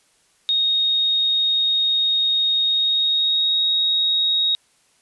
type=tone with pitch glide; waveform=sine; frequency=3729 to 3770 Hz; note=A#7 to A#7; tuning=0 to +19 cents; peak=-16 dBFS; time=0.49-4.55 s; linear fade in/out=0 ms; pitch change=+19 cents; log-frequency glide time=2.64-3.61 s; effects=white hiss -60 dBFS RMS until 5.01 s + resampled to 24000 Hz